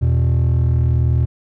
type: tone pair together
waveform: triangle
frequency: 81.28 / 121.8 Hz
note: E2 / B2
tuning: -24 / -24 cents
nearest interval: perfect fifth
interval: 700 cents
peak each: -12 dBFS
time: 0.01-1.26 s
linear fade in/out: 20 ms
effects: tanh soft clip ceiling -8 dBFS